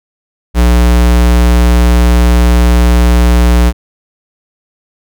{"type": "tone", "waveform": "square", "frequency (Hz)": 60, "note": "B1", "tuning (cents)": -49, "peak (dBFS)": -5, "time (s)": [0.54, 3.73], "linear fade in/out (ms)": 50, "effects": []}